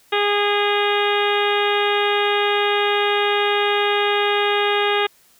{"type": "harmonic tone", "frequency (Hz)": 410.3, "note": "G#4", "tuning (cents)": -21, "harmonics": [1, 2, 3, 4, 5, 6, 7, 8, 9], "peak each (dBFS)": [-20, -23, -25, -26, -27, -28, -28, -29, -30], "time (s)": [0.12, 5.07], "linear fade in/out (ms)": 10, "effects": ["white hiss -55 dBFS RMS until 5.39 s"]}